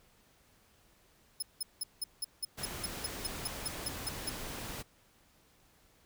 15% pulse tone bursts, 5170 Hz, E8, 34 cents flat, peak -27 dBFS, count 15, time 1.4-4.295 s, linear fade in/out 5 ms, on 25 ms, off 180 ms
pink noise, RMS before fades -42 dBFS, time 2.57-4.83 s, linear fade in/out 20 ms
effects pink hiss -66 dBFS RMS until 6.05 s

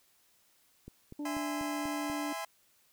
click train, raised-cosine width 3 ms, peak -33 dBFS, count 6, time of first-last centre 0.88-2.1 s, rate 4.1 Hz
harmonic tone, 293.6 Hz, D4, in tune, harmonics 1 / 2 / 3, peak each -35 / -50 / -53 dBFS, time 1.19-2.33 s, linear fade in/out 5 ms
sawtooth chord, E augmented, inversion none, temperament just, 659.3 / 824.1 / 1030.1 Hz, E5 / G#5 / B#5, 0 / -14 / -27 cents, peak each -37 dBFS, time 1.25-2.45 s, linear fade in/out 5 ms
effects white hiss -68 dBFS RMS until 2.92 s

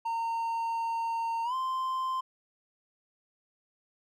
triangle tone with pitch glide, 917 to 1041.3 Hz, A#5 to C6, -29 to -9 cents, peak -27 dBFS, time 0.05-2.21 s, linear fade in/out 10 ms, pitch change +220 cents, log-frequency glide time 1.44-1.54 s, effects none

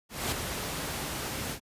pink noise with ADSR envelope, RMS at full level -28 dBFS, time 0.09-1.6 s, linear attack 230 ms, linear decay 5 ms, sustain -6 dB, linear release 85 ms, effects high-pass 60 Hz 12 dB/octave + resampled to 32000 Hz

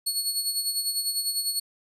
20% pulse tone with tremolo, 4380 Hz, C#8, 22 cents flat, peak -17 dBFS, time 0.06-1.6 s, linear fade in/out 10 ms, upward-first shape sine, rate 10 Hz, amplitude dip 60%, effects resampled to 32000 Hz

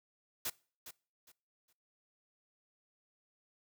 white noise with echo, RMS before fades -37 dBFS, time 0.45-0.5 s, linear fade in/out 5 ms, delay 410 ms, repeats 3, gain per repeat -12 dB, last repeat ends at 1.73 s, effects noise-tail reverb RT60 0.4 s tail -23 dB re dry

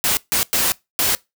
white noise bursts at uneven times, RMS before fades -18 dBFS, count 4, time 0.04-0.17 / 0.32-0.43 / 0.53-0.72 / 0.99-1.15 s, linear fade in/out 0 ms, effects noise-tail reverb RT60 0.2 s tail -22 dB re dry

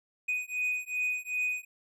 triangle beating tone pair, 2489 / 2491.6 Hz, D#7 / D#7, 0 / +2 cents, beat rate 2.6 Hz, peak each -31 dBFS, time 0.28-1.65 s, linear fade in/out 10 ms, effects none

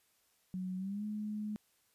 sine tone with pitch glide, 185 to 211.3 Hz, F#3 to G#3, 0 to +30 cents, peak -36 dBFS, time 0.54-1.56 s, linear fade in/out 0 ms, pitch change +230 cents, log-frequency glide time 0.77-1.04 s, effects white hiss -73 dBFS RMS until 1.94 s + resampled to 32000 Hz

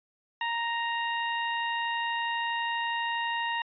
20% pulse tone, 932.3 Hz, A#5, in tune, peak -23 dBFS, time 0.41-3.62 s, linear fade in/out 2 ms, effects resampled to 11025 Hz

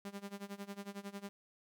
sawtooth tone with tremolo, 200.1 Hz, G3, 36 cents sharp, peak -37 dBFS, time 0.05-1.29 s, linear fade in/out 0 ms, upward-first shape sine, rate 11 Hz, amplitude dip 90%, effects none

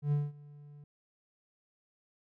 triangle tone with ADSR envelope, 145.9 Hz, D3, 11 cents flat, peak -23 dBFS, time 0.02-0.84 s, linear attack 100 ms, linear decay 200 ms, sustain -24 dB, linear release 3 ms, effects none

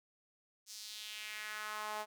sawtooth tone with high-pass filter sweep, 212.7 Hz, G#3, 42 cents sharp, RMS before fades -44 dBFS, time 0.66-2.06 s, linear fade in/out 50 ms, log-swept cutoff 5800 to 730 Hz, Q 2.2, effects none

